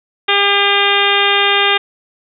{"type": "harmonic tone", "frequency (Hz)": 402.1, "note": "G4", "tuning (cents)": 44, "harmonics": [1, 2, 3, 4, 5, 6, 7, 8, 9], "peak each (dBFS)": [-19, -19, -19, -19, -19, -19, -19, -19, -19], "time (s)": [0.28, 1.78], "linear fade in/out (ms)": 10, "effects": []}